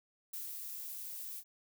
violet noise with ADSR envelope, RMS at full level -42 dBFS, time 0.33-1.44 s, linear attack 7 ms, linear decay 170 ms, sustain -2 dB, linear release 62 ms, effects none

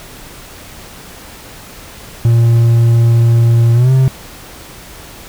triangle tone with pitch glide, 116.54 to 131.57 Hz, A#2 to C3, 0 to +10 cents, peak -4 dBFS, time 2.25-4.08 s, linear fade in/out 0 ms, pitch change +210 cents, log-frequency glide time 3.74-3.91 s, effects pink hiss -34 dBFS RMS until 5.28 s

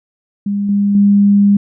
sine tone with level steps, 202 Hz, G#3, 48 cents flat, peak -14 / -10 / -6 dBFS, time 0.46-1.57 s, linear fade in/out 5 ms, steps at 0.69 / 0.95 s, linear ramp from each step 2 ms, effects none

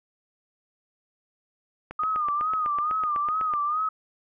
click train, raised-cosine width 0.5 ms, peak -21 dBFS, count 14, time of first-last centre 1.91-3.537 s, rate 7.99 Hz
sine tone with vibrato, 1223 Hz, D#6, 30 cents flat, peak -23 dBFS, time 1.99-3.89 s, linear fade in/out 5 ms, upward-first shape sine, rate 2.3 Hz, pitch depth 85 cents each way
effects none

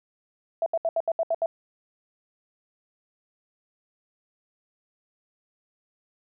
sine tone bursts, 661 Hz, E5, 5 cents sharp, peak -21 dBFS, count 8, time 0.62-1.46 s, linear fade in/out 2 ms, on 42 ms, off 72 ms, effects none

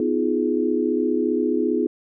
sine chord, F half-diminished seventh, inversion second, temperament just, 251.4 / 314.3 / 349.2 / 419.1 Hz, Cb4 / Eb4 / F4 / Ab4, +31 / +18 / 0 / +16 cents, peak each -24 dBFS, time 0-1.87 s, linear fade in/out 2 ms, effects none

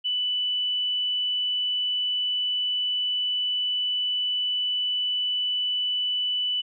sine tone, 2980 Hz, F#7, 12 cents sharp, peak -23 dBFS, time 0.04-6.62 s, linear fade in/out 20 ms, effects none

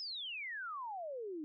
sine exponential sweep, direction down, 5274 to 293 Hz, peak -40 dBFS, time 0-1.44 s, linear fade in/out 0 ms, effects none

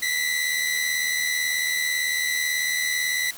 sawtooth tone pair together, 1949.9 / 2028 Hz, B6 / B6, -23 / +45 cents, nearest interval minor second, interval 68 cents, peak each -22 dBFS, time 0.02-3.31 s, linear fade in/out 5 ms, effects white hiss -41 dBFS RMS until 3.37 s

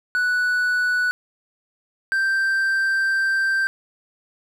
triangle tone pair in turn, 1480 / 1568 Hz, F#6 / G6, 0 / 0 cents, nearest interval minor second, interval 100 cents, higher second, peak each -16 / -16 dBFS, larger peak neither, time 0.15-1.11 / 2.12-3.67 s, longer second, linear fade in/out 0 ms, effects none

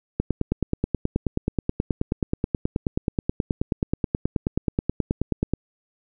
click train, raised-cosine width 3 ms, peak -8 dBFS, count 51, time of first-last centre 0.2-5.536 s, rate 9.37 Hz, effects none

